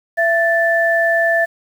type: tone pair together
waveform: sine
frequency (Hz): 669.6 / 1760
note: E5 / A6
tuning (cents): +27 / 0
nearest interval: octave + perfect fourth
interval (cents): 1673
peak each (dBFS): -15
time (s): 0.17-1.46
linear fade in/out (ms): 20
effects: 7-bit